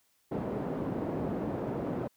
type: band-pass noise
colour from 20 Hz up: pink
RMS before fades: -34 dBFS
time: 0.31-2.08 s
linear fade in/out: 10 ms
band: 170 to 550 Hz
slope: 12 dB/octave
effects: white hiss -71 dBFS RMS until 2.16 s